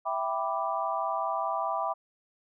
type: chord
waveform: sine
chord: E minor seventh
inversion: none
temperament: equal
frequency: 659.3 / 784 / 987.8 / 1174.7 Hz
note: E5 / G5 / B5 / D6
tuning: 0 / 0 / 0 / 0 cents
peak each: -33 dBFS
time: 0.05-1.94 s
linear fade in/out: 20 ms
effects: none